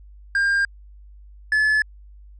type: tone pair in turn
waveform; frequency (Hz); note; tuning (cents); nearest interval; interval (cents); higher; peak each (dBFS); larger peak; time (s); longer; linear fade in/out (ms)
triangle; 1603 / 1723.3; G6 / A6; +38 / -36; minor second; 126; second; -15 / -14; second; 0.35-0.65 / 1.52-1.82; neither; 2
effects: added 50 Hz sine -42 dBFS peak until 2.39 s + resampled to 22050 Hz